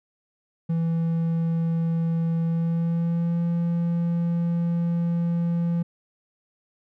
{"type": "tone with pitch glide", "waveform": "triangle", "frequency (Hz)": [165.5, 170.25], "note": ["E3", "F3"], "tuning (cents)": [7, -44], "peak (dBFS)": -19, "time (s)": [0.69, 5.83], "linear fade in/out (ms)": 10, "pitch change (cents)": 49, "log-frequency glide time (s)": [2.44, 3.42], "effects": []}